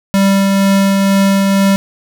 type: tone with tremolo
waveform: square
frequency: 196 Hz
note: G3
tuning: in tune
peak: -8 dBFS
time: 0.14-1.76 s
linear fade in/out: 0 ms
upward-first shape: triangle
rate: 2.1 Hz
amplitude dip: 25%
effects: none